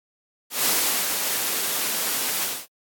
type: noise with ADSR envelope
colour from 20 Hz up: white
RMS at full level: -20 dBFS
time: 0.5-2.67 s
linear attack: 150 ms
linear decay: 430 ms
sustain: -5 dB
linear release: 230 ms
effects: high-pass 200 Hz 12 dB/octave + AAC 64 kbps